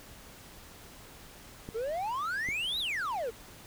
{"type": "clicks", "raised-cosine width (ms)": 3, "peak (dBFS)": -27, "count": 2, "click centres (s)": [1.689, 2.488]}
{"type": "exponential two-way sweep", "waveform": "triangle", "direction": "up then down", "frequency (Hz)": [425.6, 4011, 425.6], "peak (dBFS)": -29, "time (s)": [1.74, 3.31], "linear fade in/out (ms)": 20, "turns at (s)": 2.79}
{"effects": ["pink hiss -51 dBFS RMS until 3.66 s"]}